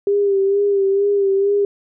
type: tone with vibrato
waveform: sine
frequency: 397.8 Hz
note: G4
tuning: 25 cents sharp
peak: -13 dBFS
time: 0.07-1.65 s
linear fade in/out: 2 ms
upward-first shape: sine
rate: 2.2 Hz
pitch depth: 40 cents each way
effects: none